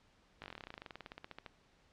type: slowing click train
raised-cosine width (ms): 0.3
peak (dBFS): -30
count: 26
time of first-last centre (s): 0.42-1.462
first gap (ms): 19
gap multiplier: 1.06
effects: pink hiss -69 dBFS RMS until 1.92 s + low-pass 5000 Hz 12 dB/octave